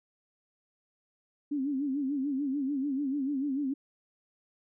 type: tone with vibrato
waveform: sine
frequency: 277.2 Hz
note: C#4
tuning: in tune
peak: -28 dBFS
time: 1.51-3.74 s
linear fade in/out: 10 ms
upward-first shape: sine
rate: 6.8 Hz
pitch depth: 110 cents each way
effects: none